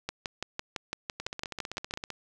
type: two click trains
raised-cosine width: 0.2 ms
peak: -19 / -15 dBFS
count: 15 / 12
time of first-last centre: 1.2-2.103 / 0.09-1.939 s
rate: 15.5 / 5.95 Hz
effects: none